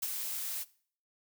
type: noise with ADSR envelope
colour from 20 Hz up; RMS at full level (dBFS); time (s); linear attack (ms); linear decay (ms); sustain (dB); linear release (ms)
blue; -32; 0.02-0.65; 10; 35; -5; 36
effects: noise-tail reverb RT60 0.5 s tail -20 dB re dry